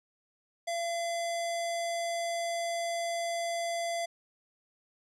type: tone with low-pass filter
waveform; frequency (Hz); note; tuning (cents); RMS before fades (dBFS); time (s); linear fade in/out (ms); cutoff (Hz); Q
square; 680; F5; -46; -33; 0.67-4.06; 10; 8200; 1.6
effects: none